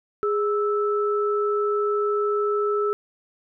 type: tone pair together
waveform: sine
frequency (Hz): 413.2 / 1313.2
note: G#4 / E6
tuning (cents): -9 / -7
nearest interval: octave + minor sixth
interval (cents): 2002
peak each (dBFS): -21 / -26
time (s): 0.23-2.93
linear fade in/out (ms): 0
effects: none